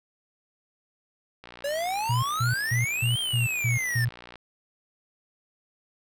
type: click train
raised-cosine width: 0.3 ms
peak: -27 dBFS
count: 176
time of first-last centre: 1.44-4.357 s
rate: 60 Hz
type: exponential two-way sweep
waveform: square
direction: up then down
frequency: 555 to 3223 to 1747 Hz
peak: -27 dBFS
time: 1.64-4.05 s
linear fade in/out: 5 ms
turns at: 3.19 s
type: tone bursts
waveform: sine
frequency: 120 Hz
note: B2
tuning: 49 cents flat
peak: -22 dBFS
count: 7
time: 2.09-4.09 s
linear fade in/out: 10 ms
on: 140 ms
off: 170 ms
effects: none